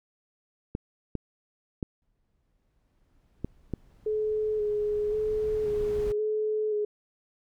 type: clicks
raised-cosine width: 3 ms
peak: -17 dBFS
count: 5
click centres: 0.751 / 1.153 / 1.828 / 3.446 / 3.737 s
type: noise with exponential growth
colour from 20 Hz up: brown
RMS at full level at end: -35 dBFS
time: 2.02-6.12 s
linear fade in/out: 1 ms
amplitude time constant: 890 ms
type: tone with vibrato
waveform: sine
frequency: 424.1 Hz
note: G#4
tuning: 36 cents sharp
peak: -25 dBFS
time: 4.06-6.85 s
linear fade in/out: 5 ms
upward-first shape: square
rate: 0.94 Hz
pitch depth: 20 cents each way
effects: none